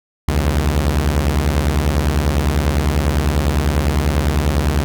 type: beating tone pair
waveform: sawtooth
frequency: 67.3 / 77.3 Hz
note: C2 / D#2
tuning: +49 / -11 cents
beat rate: 10 Hz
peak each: -13 dBFS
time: 0.28-4.84 s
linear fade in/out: 0 ms
effects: none